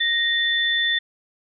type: tone pair together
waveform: sine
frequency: 1864.7 / 3520 Hz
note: A#6 / A7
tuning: 0 / 0 cents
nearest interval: major seventh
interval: 1100 cents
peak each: -21 dBFS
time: 0-0.99 s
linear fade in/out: 10 ms
effects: none